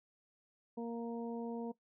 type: harmonic tone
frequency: 233.1 Hz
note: A#3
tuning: in tune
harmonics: 1 / 2 / 3 / 4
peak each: -40 / -42 / -51 / -51 dBFS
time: 0.77-1.72 s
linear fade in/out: 10 ms
effects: noise-tail reverb RT60 0.1 s tail -18 dB re dry